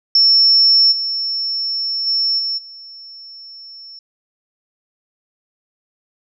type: tone with level steps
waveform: sine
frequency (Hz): 5400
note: E8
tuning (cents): +41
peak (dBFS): -8 / -18 / -14 / -18 / -34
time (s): 0.15-3.99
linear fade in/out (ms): 2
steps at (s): 0.91 / 2.06 / 2.38 / 2.57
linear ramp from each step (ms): 20
effects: none